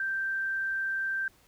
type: tone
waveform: sine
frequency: 1568 Hz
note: G6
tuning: in tune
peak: -28 dBFS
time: 0-1.28 s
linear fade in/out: 2 ms
effects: pink hiss -62 dBFS RMS until 1.47 s